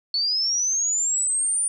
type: linear sweep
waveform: sine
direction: up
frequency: 4377 to 9397 Hz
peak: -20 dBFS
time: 0.14-1.68 s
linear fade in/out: 2 ms
effects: 10-bit